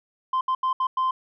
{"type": "tone bursts at uneven times", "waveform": "sine", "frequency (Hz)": 1039, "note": "C6", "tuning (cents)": -12, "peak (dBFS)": -18, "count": 5, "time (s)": [[0.33, 0.41], [0.48, 0.55], [0.63, 0.73], [0.8, 0.87], [0.97, 1.11]], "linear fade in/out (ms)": 5, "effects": ["tanh soft clip ceiling -19 dBFS"]}